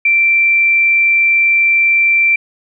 sine tone, 2349 Hz, D7, in tune, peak -8 dBFS, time 0.05-2.36 s, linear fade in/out 5 ms, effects none

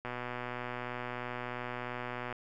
click train, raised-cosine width 0.5 ms, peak -23 dBFS, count 281, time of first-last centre 0.05-2.326 s, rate 123 Hz, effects none

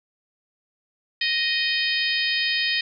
harmonic tone, 622.3 Hz, D#5, in tune, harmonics 3 / 4 / 5 / 6 / 7 / 8, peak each -26 / -27 / -28 / -29 / -29 / -30 dBFS, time 1.21-2.81 s, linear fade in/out 5 ms, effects none

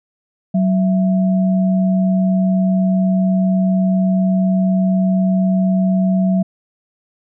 sine tone pair together, 187.9 / 664 Hz, F#3 / E5, +27 / +12 cents, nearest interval octave + minor seventh, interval 2185 cents, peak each -12 / -24 dBFS, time 0.54-6.43 s, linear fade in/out 10 ms, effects none

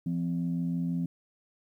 sine tone pair together, 170.4 / 256.6 Hz, F3 / C4, -42 / -34 cents, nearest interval perfect fifth, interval 708 cents, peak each -28 / -32 dBFS, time 0.06-1.06 s, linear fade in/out 5 ms, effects tanh soft clip ceiling -21 dBFS + 11-bit

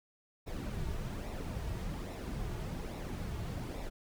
brown noise with flanger, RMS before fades -39 dBFS, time 0.46-3.9 s, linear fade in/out 20 ms, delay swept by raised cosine 0.64 to 3.94 ms, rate 1.2 Hz, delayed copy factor -0.5, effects none

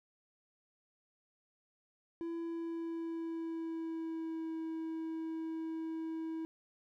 triangle tone with pitch glide, 334.5 to 323.1 Hz, E4 to E4, +25 to -35 cents, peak -35 dBFS, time 2.21-6.45 s, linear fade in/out 0 ms, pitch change -60 cents, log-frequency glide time 2.35-4.56 s, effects none

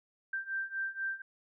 sine beating tone pair, 1568 / 1572.1 Hz, G6 / G6, 0 / +5 cents, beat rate 4.1 Hz, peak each -38 / -36 dBFS, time 0.33-1.22 s, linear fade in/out 5 ms, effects none

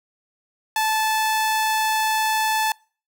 sawtooth tone, 873 Hz, A5, 14 cents flat, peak -15 dBFS, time 0.76-2.72 s, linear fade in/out 2 ms, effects noise-tail reverb RT60 0.4 s tail -25 dB re dry

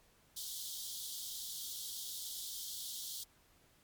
pink high-pass noise, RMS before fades -44 dBFS, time 0.36-3.24 s, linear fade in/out 10 ms, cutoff 3200 Hz, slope 96 dB/octave, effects pink hiss -68 dBFS RMS until 3.83 s + MP3 96 kbps

